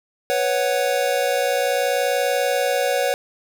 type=chord; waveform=square; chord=B suspended second; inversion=none; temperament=equal; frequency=493.9 / 554.4 / 740 Hz; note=B4 / C#5 / F#5; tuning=0 / 0 / 0 cents; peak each=-24 / -22 / -25 dBFS; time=0.3-3.14 s; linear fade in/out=0 ms; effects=none

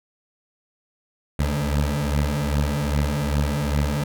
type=beating tone pair; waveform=20% pulse; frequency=71.3 / 73.8 Hz; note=C#2 / D2; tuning=+49 / +9 cents; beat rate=2.5 Hz; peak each=-19 / -18 dBFS; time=1.39-4.04 s; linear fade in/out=5 ms; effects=none

